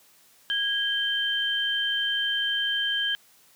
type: tone pair together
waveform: sine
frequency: 1640 / 3122 Hz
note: G#6 / G7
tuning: -22 / -8 cents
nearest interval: major seventh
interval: 1114 cents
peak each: -28 / -25 dBFS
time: 0.5-3.15 s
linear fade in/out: 0 ms
effects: white hiss -58 dBFS RMS until 3.55 s + high-pass 100 Hz 12 dB/octave